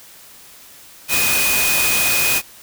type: tone in noise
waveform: sine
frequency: 2489 Hz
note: D#7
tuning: in tune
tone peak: -19 dBFS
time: 1.08-2.42 s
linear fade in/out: 50 ms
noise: white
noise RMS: -18 dBFS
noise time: 1.08-2.42 s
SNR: -4 dB
effects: white hiss -43 dBFS RMS until 2.62 s